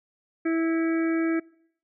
harmonic tone with a mistuned harmonic, 327.6 Hz, E4, 11 cents flat, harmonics 1 / 2 / 4 / 5 / 6 / 7, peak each -22 / -36 / -38 / -37 / -41 / -39 dBFS, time 0.45-1.4 s, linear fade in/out 10 ms, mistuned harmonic 7, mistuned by -18 cents, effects noise-tail reverb RT60 0.7 s tail -24 dB re dry

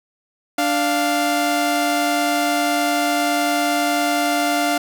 sawtooth tone pair together, 293.2 / 698 Hz, D4 / F5, -3 / -1 cents, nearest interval octave + minor third, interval 1502 cents, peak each -17 / -15 dBFS, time 0.58-4.78 s, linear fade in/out 5 ms, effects none

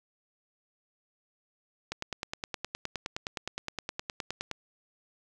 click train, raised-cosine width 0.2 ms, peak -16 dBFS, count 26, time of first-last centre 1.92-4.513 s, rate 9.64 Hz, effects none

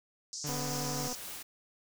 white band-pass noise, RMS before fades -41 dBFS, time 0.33-1.15 s, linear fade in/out 0 ms, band 4900 to 6900 Hz, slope 48 dB/octave
sawtooth tone with vibrato, 144.4 Hz, D3, 29 cents flat, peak -33 dBFS, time 0.44-1.08 s, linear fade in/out 5 ms, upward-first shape square, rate 11 Hz, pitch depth 34 cents each way
white noise with tremolo, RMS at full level -42 dBFS, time 0.46-1.43 s, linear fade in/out 10 ms, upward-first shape sine, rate 3.9 Hz, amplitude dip 25%
click train, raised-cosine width 1 ms, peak -29 dBFS, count 159, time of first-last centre 0.49-1.127 s, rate 248 Hz
effects none

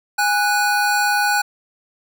square tone pair together, 822.5 / 1480 Hz, G#5 / F#6, -17 / 0 cents, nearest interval minor seventh, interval 1017 cents, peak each -19 dBFS, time 0.18-1.42 s, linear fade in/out 10 ms, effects none

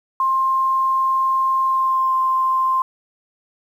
sine tone with pitch glide, 1058 to 1047.7 Hz, C6 to C6, +19 to +2 cents, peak -15 dBFS, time 0.2-2.82 s, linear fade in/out 2 ms, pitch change -17 cents, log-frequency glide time 1.63-2.17 s, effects 8-bit

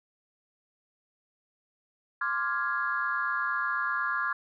sine chord, D half-diminished seventh, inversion third, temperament equal, 1046.5 / 1174.7 / 1396.9 / 1661.2 Hz, C6 / D6 / F6 / Ab6, 0 / 0 / 0 / 0 cents, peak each -34 / -33 / -31 / -31 dBFS, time 2.21-4.33 s, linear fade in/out 5 ms, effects tanh soft clip ceiling -16 dBFS

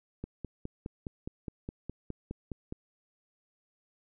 click train, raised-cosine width 3 ms, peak -24 dBFS, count 13, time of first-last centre 0.24-2.724 s, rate 4.83 Hz, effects none

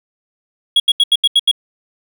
triangle tone bursts, 3323 Hz, G#7, in tune, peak -6 dBFS, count 7, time 0.76-1.514 s, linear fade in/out 5 ms, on 40 ms, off 79 ms, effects none

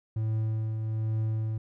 triangle tone with tremolo, 110 Hz, A2, in tune, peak -23 dBFS, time 0.16-1.58 s, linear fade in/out 5 ms, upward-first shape triangle, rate 1.2 Hz, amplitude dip 40%, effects none

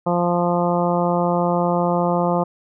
harmonic tone, 174.61 Hz, F3, in tune, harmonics 1 / 2 / 3 / 4 / 5 / 6 / 7, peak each -21 / -25 / -22 / -24 / -25 / -28 / -30 dBFS, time 0.06-2.44 s, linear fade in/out 10 ms, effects none

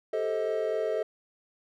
triangle chord, A half-diminished seventh, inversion third, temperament just, 396 / 440 / 528 / 633.6 Hz, G4 / A4 / C5 / Eb5, +18 / 0 / +16 / +31 cents, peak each -34 / -28 / -33 / -29 dBFS, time 0.13-1.03 s, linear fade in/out 5 ms, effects none

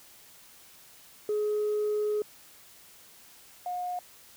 sine tone pair in turn, 421.1 / 718.8 Hz, G#4 / F5, +24 / +50 cents, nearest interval major sixth, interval 926 cents, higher second, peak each -24 / -30 dBFS, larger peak first, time 1.29-2.22 / 3.66-3.99 s, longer first, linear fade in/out 2 ms, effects tanh soft clip ceiling -23 dBFS + white hiss -54 dBFS RMS until 4.36 s

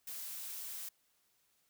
blue noise, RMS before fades -44 dBFS, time 0.07-0.89 s, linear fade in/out 5 ms, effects white hiss -75 dBFS RMS until 1.69 s

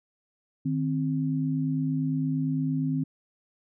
sine tone pair together, 154.27 / 263 Hz, D#3 / C4, -14 / +9 cents, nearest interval major sixth, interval 923 cents, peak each -27 dBFS, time 0.65-3.04 s, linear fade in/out 10 ms, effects none

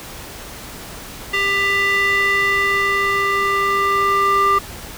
square tone with band-pass filter sweep, 396.7 Hz, G4, 21 cents sharp, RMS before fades -17 dBFS, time 1.33-4.59 s, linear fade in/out 10 ms, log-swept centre 2300 to 1300 Hz, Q 3.5, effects pink hiss -34 dBFS RMS until 4.97 s

